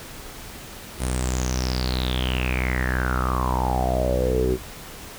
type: tone with low-pass filter sweep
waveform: sawtooth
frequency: 63.1 Hz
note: B1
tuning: 38 cents sharp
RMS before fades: -23 dBFS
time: 0.98-4.58 s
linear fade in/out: 50 ms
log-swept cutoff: 10000 to 370 Hz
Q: 9.9
effects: pink hiss -39 dBFS RMS until 5.18 s